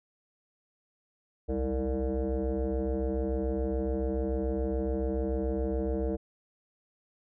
sine tone with frequency modulation, 193 Hz, G3, 27 cents flat, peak -26 dBFS, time 1.48-6.17 s, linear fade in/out 20 ms, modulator 131 Hz, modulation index 2.8, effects tanh soft clip ceiling -23 dBFS

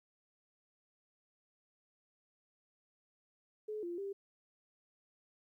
sine tone with pitch steps, 426.9 / 346.4 / 396 Hz, G#4 / F4 / G4, +48 / -14 / +18 cents, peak -38 dBFS, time 3.68-4.13 s, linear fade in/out 10 ms, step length 150 ms, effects 13-bit

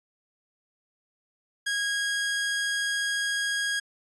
sawtooth tone, 1641 Hz, G#6, 21 cents flat, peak -22 dBFS, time 1.66-3.8 s, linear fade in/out 10 ms, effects resampled to 24000 Hz

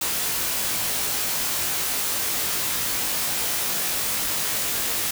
white noise with comb filter, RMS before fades -25 dBFS, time 0.01-5.11 s, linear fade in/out 5 ms, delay 19 ms, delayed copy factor +1, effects none

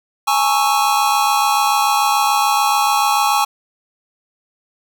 square chord, A major seventh, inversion third, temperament equal with one note detuned, 830.6 / 897.5 / 1108.7 / 1318.5 Hz, G#5 / A5 / C#6 / E6, 0 / +34 / 0 / 0 cents, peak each -17 / -23 / -19 / -23 dBFS, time 0.27-3.45 s, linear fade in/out 10 ms, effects none

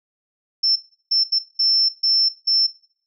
sine tone bursts at uneven times, 5350 Hz, E8, 25 cents sharp, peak -14 dBFS, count 6, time 0.63-0.76 / 1.11-1.24 / 1.32-1.39 / 1.59-1.89 / 2.03-2.29 / 2.47-2.67 s, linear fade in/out 10 ms, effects noise-tail reverb RT60 0.5 s tail -17 dB re dry

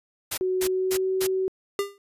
white noise bursts, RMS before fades -28 dBFS, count 4, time 0.31-1.272 s, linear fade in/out 10 ms, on 68 ms, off 230 ms
sine tone with pitch glide, 371.3 to 377.8 Hz, F#4 to F#4, +6 to +36 cents, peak -22 dBFS, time 0.41-1.48 s, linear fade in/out 0 ms, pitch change +30 cents, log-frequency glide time 0.6-1.07 s
square tone with exponential decay, 400.7 Hz, G4, 38 cents sharp, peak -20 dBFS, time 1.79-1.98 s, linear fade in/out 1 ms, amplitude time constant 41 ms
effects resampled to 32000 Hz

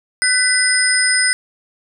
sine tone cluster, 1509 / 1995 / 5060 / 8790 Hz, F#6 / B6 / D#8 / C#9, +34 / +17 / +28 / -16 cents, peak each -18 dBFS, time 0.22-1.33 s, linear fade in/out 0 ms, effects none

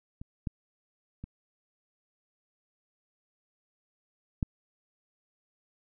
clicks, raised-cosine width 5 ms, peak -29 / -19 / -27 / -15 dBFS, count 4, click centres 0.215 / 0.472 / 1.24 / 4.428 s, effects none

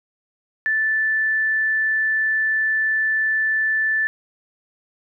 sine tone, 1757 Hz, A6, 3 cents flat, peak -17 dBFS, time 0.66-4.07 s, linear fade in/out 0 ms, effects none

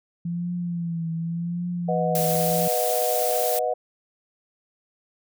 sine tone with vibrato, 170 Hz, F3, 46 cents flat, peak -25 dBFS, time 0.25-2.68 s, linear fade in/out 5 ms, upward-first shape triangle, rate 0.87 Hz, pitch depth 69 cents each way
sine chord, B major, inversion none, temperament equal with one note detuned, 493.9 / 622.3 / 731.9 Hz, B4 / D#5 / F#5, 0 / 0 / -19 cents, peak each -26 dBFS, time 1.88-3.74 s, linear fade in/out 10 ms
blue noise, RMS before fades -28 dBFS, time 2.15-3.59 s, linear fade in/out 2 ms
effects none

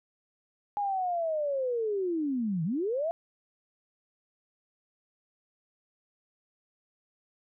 sine linear two-way sweep, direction down then up, 830.6 to 153 to 689 Hz, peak -27 dBFS, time 0.77-3.11 s, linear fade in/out 0 ms, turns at 2.64 s, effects none

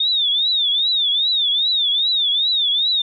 sine tone with vibrato, 3630 Hz, A#7, 47 cents flat, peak -15 dBFS, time 0-3.02 s, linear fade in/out 5 ms, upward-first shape triangle, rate 2.5 Hz, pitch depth 170 cents each way, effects none

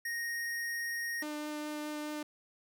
square tone, 1864.7 Hz, A#6, in tune, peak -35 dBFS, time 0.05-1.23 s, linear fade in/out 5 ms
sawtooth tone with vibrato, 300.5 Hz, D4, 40 cents sharp, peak -33 dBFS, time 1.22-2.23 s, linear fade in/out 5 ms, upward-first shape triangle, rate 4.8 Hz, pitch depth 9 cents each way
effects none

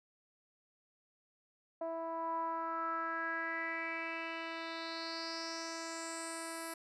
10% pulse tone with low-pass filter sweep, 328.9 Hz, E4, 4 cents flat, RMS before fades -40 dBFS, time 1.81-6.74 s, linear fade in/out 5 ms, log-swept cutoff 730 to 11000 Hz, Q 5.1, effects none

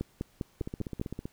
two click trains, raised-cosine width 3 ms, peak -19 / -23 dBFS, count 6 / 11, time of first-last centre 0.01-1.014 / 0.61-1.255 s, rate 4.98 / 15.5 Hz, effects pink hiss -64 dBFS RMS until 1.32 s

